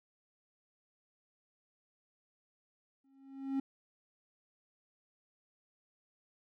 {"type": "tone with exponential growth", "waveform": "triangle", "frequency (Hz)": 270.7, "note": "C#4", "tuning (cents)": -41, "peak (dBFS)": -27, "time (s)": [3.04, 3.6], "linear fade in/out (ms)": 5, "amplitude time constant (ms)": 120, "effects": []}